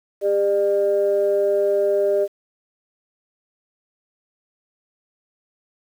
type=tone pair together; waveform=sine; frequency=400.6 / 601.4 Hz; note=G4 / D5; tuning=+38 / +41 cents; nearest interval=perfect fifth; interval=703 cents; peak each=-18 dBFS; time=0.21-2.28 s; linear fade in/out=50 ms; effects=tanh soft clip ceiling -9 dBFS + 8-bit